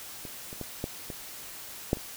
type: clicks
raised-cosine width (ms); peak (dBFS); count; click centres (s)
2; -27 / -28 / -22 / -17 / -24 / -10 / -28; 7; 0.252 / 0.529 / 0.613 / 0.841 / 1.102 / 1.931 / 1.971
effects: white hiss -43 dBFS RMS until 2.16 s